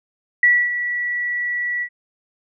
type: tone with ADSR envelope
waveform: sine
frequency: 1946 Hz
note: B6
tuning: 26 cents flat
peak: -9 dBFS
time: 0.43-1.89 s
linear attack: 3 ms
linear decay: 260 ms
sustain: -11 dB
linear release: 71 ms
effects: none